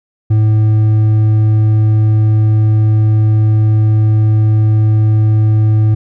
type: tone with hard clipping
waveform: triangle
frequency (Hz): 108.2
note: A2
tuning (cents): -29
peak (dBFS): -8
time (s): 0.3-5.95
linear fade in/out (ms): 10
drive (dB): 7
effects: none